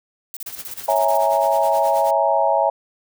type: noise bursts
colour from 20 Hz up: violet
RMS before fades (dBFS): -31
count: 14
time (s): 0.34-1.172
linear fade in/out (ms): 0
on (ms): 26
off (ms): 36
type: noise with tremolo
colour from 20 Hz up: white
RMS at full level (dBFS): -35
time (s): 0.46-2.11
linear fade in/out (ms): 5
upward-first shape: sine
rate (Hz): 9.4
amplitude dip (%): 75
type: chord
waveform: sine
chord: A# half-diminished seventh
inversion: first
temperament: equal with one note detuned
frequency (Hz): 554.4 / 656.6 / 830.6 / 932.3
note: C#5 / E5 / G#5 / A#5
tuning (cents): 0 / -7 / 0 / 0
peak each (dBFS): -21 / -19 / -20 / -21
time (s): 0.88-2.7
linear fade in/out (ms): 5
effects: none